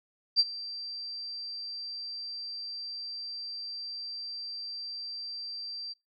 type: tone with ADSR envelope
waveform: sine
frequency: 4699 Hz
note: D8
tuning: in tune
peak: -17 dBFS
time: 0.36-5.94 s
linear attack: 36 ms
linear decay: 40 ms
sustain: -19 dB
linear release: 22 ms
effects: noise-tail reverb RT60 0.2 s tail -24 dB re dry